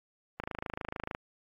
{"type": "click train", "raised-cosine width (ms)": 0.5, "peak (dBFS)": -20, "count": 21, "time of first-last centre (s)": [0.4, 1.149], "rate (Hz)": 26.7, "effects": ["AAC 48 kbps"]}